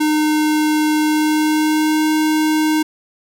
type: tone with pitch glide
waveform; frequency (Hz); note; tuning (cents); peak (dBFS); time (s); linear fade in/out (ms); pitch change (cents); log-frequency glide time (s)
square; 305.7 to 309.8; D#4 to D#4; -30 to -7; -14; 0-2.83; 10; +23; 1.01-2.12
effects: none